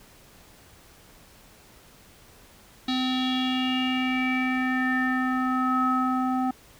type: tone with low-pass filter sweep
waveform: square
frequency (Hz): 256.8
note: C4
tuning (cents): -32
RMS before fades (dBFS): -25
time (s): 2.88-6.51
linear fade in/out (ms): 5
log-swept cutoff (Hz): 4000 to 1000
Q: 6.4
effects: pink hiss -53 dBFS RMS until 6.79 s